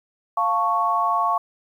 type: chord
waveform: sine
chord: F augmented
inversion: none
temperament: equal with one note detuned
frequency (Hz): 698.5 / 886.1 / 1108.7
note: F5 / A5 / C#6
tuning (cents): 0 / +12 / 0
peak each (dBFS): -24 / -25 / -20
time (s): 0.37-1.38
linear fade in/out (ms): 5
effects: 9-bit